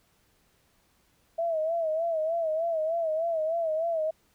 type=tone with vibrato; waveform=sine; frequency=650 Hz; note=E5; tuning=24 cents flat; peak=-25 dBFS; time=1.38-4.11 s; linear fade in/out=10 ms; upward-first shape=sine; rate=3.3 Hz; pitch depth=79 cents each way; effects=pink hiss -67 dBFS RMS until 4.34 s